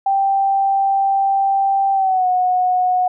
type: tone with pitch glide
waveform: sine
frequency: 784 to 731.5 Hz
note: G5 to F#5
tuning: 0 to -20 cents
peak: -13 dBFS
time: 0.06-3.08 s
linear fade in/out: 5 ms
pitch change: -120 cents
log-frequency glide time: 1.93-2.27 s
effects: none